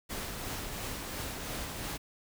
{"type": "noise with tremolo", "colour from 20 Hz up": "pink", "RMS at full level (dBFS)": -37, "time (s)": [0.09, 1.98], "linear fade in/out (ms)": 20, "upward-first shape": "triangle", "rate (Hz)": 2.9, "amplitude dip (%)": 35, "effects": []}